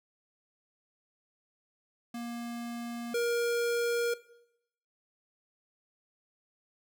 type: tone pair in turn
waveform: square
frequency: 236.3 / 472.6 Hz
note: A#3 / A#4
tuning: +24 / +24 cents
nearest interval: octave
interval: 1200 cents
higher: second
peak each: -37 / -28 dBFS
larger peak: second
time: 2.14-3.14 / 3.14-4.14 s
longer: neither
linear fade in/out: 5 ms
effects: noise-tail reverb RT60 0.8 s tail -19 dB re dry